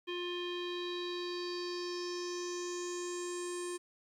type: tone with low-pass filter sweep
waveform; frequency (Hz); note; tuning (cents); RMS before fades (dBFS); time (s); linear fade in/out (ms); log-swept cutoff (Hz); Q
square; 353.4; F4; +21; -39; 0.07-3.78; 20; 3000 to 8800; 5.5
effects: 12-bit